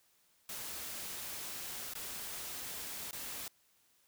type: noise with dropouts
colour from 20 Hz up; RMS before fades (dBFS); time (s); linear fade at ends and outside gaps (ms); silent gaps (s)
white; -43; 0.49-3.48; 2; 1.937-1.952 / 3.11-3.129
effects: white hiss -71 dBFS RMS until 4.07 s